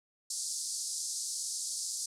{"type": "band-pass noise", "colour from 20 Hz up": "white", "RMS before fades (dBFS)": -37, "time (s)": [0.3, 2.06], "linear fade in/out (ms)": 5, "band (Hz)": [4500, 9600], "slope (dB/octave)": 48, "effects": []}